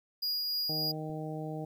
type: tone with tremolo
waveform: square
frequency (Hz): 4870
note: D#8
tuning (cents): -38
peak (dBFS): -30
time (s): 0.22-0.92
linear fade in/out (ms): 10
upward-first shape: triangle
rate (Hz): 3.4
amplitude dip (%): 25
type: harmonic tone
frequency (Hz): 155.56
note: D#3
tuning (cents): 0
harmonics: 1 / 2 / 3 / 4 / 5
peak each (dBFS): -38 / -41 / -43 / -44 / -45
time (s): 0.69-1.65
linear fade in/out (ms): 5
type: click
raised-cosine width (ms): 3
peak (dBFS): -39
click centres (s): 1.099
effects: 11-bit